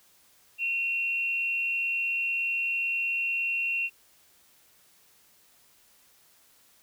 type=tone pair together; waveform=sine; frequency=2489 / 2738 Hz; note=D#7 / F7; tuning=0 / -35 cents; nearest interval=major second; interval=165 cents; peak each=-37 / -26 dBFS; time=0.58-3.9 s; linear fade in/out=50 ms; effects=white hiss -61 dBFS RMS until 6.82 s